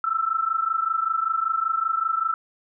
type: tone pair together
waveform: sine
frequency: 1311.8 / 1337 Hz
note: E6 / E6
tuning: -9 / +24 cents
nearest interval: unison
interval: 33 cents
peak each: -24 dBFS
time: 0.04-2.34 s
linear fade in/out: 2 ms
effects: none